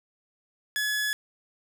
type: tone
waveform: sawtooth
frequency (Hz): 1700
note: G#6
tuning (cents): +40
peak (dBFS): -22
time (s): 0.76-1.13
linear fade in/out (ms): 0
effects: none